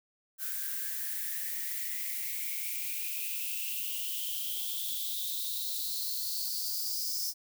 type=noise with high-pass filter sweep; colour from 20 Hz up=violet; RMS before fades=-35 dBFS; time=0.38-7.34 s; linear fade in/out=50 ms; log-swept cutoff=1500 to 5300 Hz; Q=9.8; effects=none